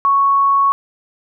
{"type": "tone", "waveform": "sine", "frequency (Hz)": 1108.7, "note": "C#6", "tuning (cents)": 0, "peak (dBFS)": -10, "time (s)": [0.05, 0.72], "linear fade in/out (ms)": 0, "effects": []}